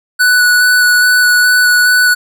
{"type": "tone with vibrato", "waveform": "square", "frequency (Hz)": 1481, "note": "F#6", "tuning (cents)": 1, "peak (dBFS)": -7, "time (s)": [0.19, 2.15], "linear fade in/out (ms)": 20, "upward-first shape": "square", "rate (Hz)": 2.4, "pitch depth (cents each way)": 9, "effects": []}